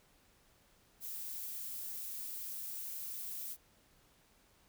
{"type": "noise", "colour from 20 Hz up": "violet", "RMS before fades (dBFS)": -43, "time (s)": [1, 3.57], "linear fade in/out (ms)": 50, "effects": ["pink hiss -68 dBFS RMS until 4.68 s"]}